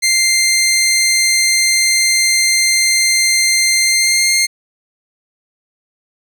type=tone with pitch glide; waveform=15% pulse; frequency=2093 to 2116 Hz; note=C7 to C7; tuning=0 to +19 cents; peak=-4 dBFS; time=0.02-4.47 s; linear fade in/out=20 ms; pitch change=+19 cents; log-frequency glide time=3.83-4.32 s; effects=none